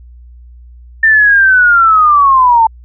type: linear sweep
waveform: sine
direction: down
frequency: 1801 to 880 Hz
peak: -4 dBFS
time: 1.03-2.67 s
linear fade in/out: 5 ms
effects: added 60 Hz sine -33 dBFS peak until 2.84 s